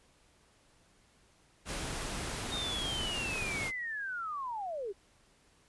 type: noise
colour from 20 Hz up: pink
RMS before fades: -38 dBFS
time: 1.65-3.72 s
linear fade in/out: 50 ms
type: linear sweep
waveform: sine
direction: down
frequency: 3729 to 368 Hz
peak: -35 dBFS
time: 2.51-4.93 s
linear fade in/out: 20 ms
effects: pink hiss -66 dBFS RMS until 5.68 s + resampled to 24000 Hz